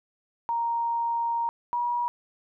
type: tone pair in turn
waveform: sine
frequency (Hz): 933 / 960.9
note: A#5 / B5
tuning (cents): +1 / -48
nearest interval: minor second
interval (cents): 51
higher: second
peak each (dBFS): -24 / -24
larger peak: neither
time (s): 0.49-1.49 / 1.73-2.08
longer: first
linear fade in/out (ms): 0
effects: none